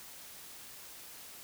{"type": "silence", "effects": ["white hiss -50 dBFS RMS until 1.43 s"]}